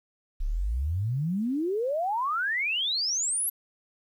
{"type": "exponential sweep", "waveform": "sine", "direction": "up", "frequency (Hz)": [31.02, 11840], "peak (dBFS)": -25, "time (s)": [0.4, 3.5], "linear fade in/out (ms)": 10, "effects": ["10-bit"]}